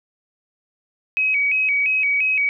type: tone with vibrato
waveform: sine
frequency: 2400 Hz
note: D7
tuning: 37 cents sharp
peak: -16 dBFS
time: 1.17-2.49 s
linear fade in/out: 0 ms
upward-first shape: square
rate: 2.9 Hz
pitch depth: 100 cents each way
effects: none